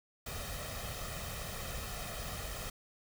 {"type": "noise with comb filter", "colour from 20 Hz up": "pink", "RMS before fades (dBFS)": -41, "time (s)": [0.26, 2.7], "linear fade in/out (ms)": 5, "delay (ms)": 1.6, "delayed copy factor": 0.65, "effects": []}